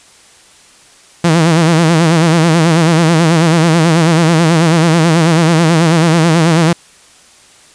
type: tone with vibrato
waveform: sawtooth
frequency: 164.3 Hz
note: E3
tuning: 5 cents flat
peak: -3 dBFS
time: 1.24-6.73 s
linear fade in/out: 5 ms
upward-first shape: sine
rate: 9.2 Hz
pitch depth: 94 cents each way
effects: white hiss -43 dBFS RMS until 7.74 s + resampled to 22050 Hz